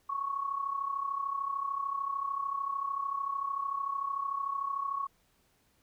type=tone with amplitude modulation; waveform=sine; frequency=1108.7 Hz; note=C#6; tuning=in tune; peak=-28 dBFS; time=0.09-5.07 s; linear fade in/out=10 ms; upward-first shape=sine; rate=33.4 Hz; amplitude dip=70%; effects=pink hiss -70 dBFS RMS until 5.82 s